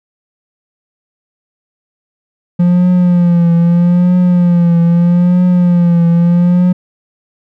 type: tone with vibrato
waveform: triangle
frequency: 174.61 Hz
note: F3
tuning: in tune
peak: -4 dBFS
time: 2.59-6.73 s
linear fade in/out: 10 ms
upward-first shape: triangle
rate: 0.79 Hz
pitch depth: 61 cents each way
effects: none